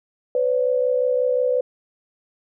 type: tone pair together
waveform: sine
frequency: 504 / 569.6 Hz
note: B4 / C#5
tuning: +35 / +47 cents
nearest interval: major second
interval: 212 cents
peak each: -18 / -23 dBFS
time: 0.35-1.61 s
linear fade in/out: 2 ms
effects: none

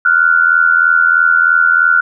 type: tone pair together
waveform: sine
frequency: 1396.9 / 1480 Hz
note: F6 / F#6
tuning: 0 / 0 cents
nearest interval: minor second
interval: 100 cents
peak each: -10 dBFS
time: 0.05-2.01 s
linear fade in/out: 5 ms
effects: none

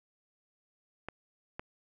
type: clicks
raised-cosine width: 0.5 ms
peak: -23 dBFS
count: 2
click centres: 1.086 / 1.595 s
effects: none

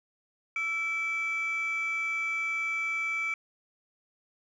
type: tone pair together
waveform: sine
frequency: 1328.7 / 2311 Hz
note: E6 / D7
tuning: +13 / -28 cents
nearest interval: minor seventh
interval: 959 cents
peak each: -35 / -27 dBFS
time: 0.56-3.34 s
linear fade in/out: 2 ms
effects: tanh soft clip ceiling -25 dBFS + 11-bit

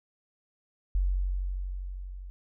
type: tone with level ramp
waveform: sine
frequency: 46.25 Hz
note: F#1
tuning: in tune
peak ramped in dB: -22 to -39 dBFS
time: 0.95-2.3 s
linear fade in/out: 0 ms
effects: none

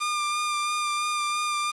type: tone with vibrato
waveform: sawtooth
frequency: 1200 Hz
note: D6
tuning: 37 cents sharp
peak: -21 dBFS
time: 0-1.72 s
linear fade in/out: 20 ms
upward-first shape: sine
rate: 3 Hz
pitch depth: 18 cents each way
effects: resampled to 24000 Hz + 8-bit

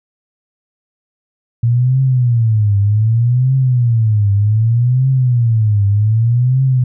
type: tone with vibrato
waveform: sine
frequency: 115.5 Hz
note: A#2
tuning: 16 cents flat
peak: -9 dBFS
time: 1.63-6.84 s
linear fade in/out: 5 ms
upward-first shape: triangle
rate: 0.65 Hz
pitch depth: 260 cents each way
effects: none

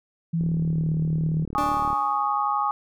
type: tone with pitch glide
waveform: sine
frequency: 165.9 to 158.41 Hz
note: E3 to D#3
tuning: +11 to +31 cents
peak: -21 dBFS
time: 0.33-1.45 s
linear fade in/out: 10 ms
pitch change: -80 cents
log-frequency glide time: 0.45-0.87 s
type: click train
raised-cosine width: 3 ms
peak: -22 dBFS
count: 58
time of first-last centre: 0.41-1.93 s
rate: 37.5 Hz
type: chord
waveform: sine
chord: Ab suspended fourth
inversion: none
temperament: equal with one note detuned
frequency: 830.6 / 1108.7 / 1240.2 Hz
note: Ab5 / Db6 / Eb6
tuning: 0 / 0 / -6 cents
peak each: -25 / -26 / -26 dBFS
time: 1.55-2.71 s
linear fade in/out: 0 ms
type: tone with exponential decay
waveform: 30% pulse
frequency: 293.7 Hz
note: D4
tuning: in tune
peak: -23 dBFS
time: 1.58-2.46 s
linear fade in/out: 1 ms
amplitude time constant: 190 ms
effects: none

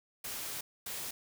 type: noise bursts at uneven times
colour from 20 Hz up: white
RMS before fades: -40 dBFS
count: 2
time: 0.24-0.61 / 0.86-1.11 s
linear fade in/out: 5 ms
effects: none

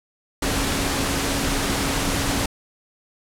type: tone in noise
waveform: sine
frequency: 275.9 Hz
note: C#4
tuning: 8 cents flat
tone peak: -29 dBFS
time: 0.42-2.46 s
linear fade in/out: 5 ms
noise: pink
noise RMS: -23 dBFS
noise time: 0.42-2.46 s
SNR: -9 dB
effects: low-pass 11000 Hz 12 dB/octave

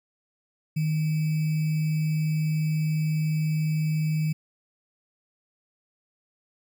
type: tone with sample-and-hold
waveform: sine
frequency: 155.7 Hz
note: D#3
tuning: 2 cents sharp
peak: -22 dBFS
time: 0.76-4.33 s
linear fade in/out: 10 ms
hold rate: 2450 Hz
effects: none

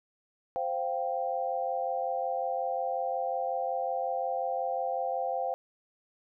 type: chord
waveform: sine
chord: C suspended fourth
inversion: none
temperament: equal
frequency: 523.3 / 698.5 / 784 Hz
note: C5 / F5 / G5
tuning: 0 / 0 / 0 cents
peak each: -33 dBFS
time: 0.56-5.54 s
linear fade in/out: 0 ms
effects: none

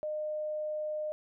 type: tone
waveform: sine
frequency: 610 Hz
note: D#5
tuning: 34 cents flat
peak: -32 dBFS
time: 0.03-1.12 s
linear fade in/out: 0 ms
effects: none

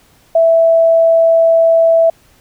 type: tone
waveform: sine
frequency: 659.3 Hz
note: E5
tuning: in tune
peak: -6 dBFS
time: 0.35-2.1 s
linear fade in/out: 5 ms
effects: pink hiss -50 dBFS RMS until 2.4 s

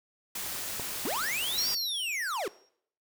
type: noise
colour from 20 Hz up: white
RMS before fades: -36 dBFS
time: 0.35-1.75 s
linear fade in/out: 5 ms
type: click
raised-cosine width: 1 ms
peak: -22 dBFS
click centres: 0.797 s
type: linear two-way sweep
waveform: square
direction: up then down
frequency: 197 to 4874 to 324.1 Hz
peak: -31 dBFS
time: 1.05-2.48 s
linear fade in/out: 2 ms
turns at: 1.7 s
type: tone with exponential decay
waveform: sine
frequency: 5588 Hz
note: F8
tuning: in tune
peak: -27 dBFS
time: 1.58-2.69 s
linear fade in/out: 2 ms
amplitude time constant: 240 ms
effects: noise-tail reverb RT60 0.6 s tail -19 dB re dry

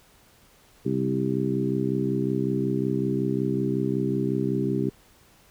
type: harmonic tone with a mistuned harmonic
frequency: 65.41 Hz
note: C2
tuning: in tune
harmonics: 2 / 3 / 4 / 5 / 6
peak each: -29 / -29 / -29 / -29 / -29 dBFS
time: 0.85-4.9 s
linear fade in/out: 10 ms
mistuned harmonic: 2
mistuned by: +26 cents
effects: pink hiss -57 dBFS RMS until 5.5 s

